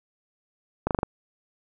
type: slowing click train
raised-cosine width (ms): 1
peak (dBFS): -9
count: 5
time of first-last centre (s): 0.87-1.031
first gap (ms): 38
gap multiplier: 1.04
effects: none